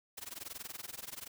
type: noise with amplitude modulation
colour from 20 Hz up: white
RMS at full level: -42 dBFS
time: 0.17-1.28 s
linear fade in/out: 10 ms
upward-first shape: sine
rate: 21 Hz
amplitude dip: 95%
effects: none